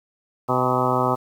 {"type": "harmonic tone with a mistuned harmonic", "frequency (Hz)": 126.5, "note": "B2", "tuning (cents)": 42, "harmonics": [1, 2, 3, 4, 5, 6, 7, 8, 9, 10], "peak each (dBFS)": [-27, -27, -27, -27, -27, -27, -27, -27, -27, -27], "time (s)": [0.48, 1.16], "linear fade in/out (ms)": 20, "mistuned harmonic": 6, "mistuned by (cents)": 52, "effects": ["8-bit"]}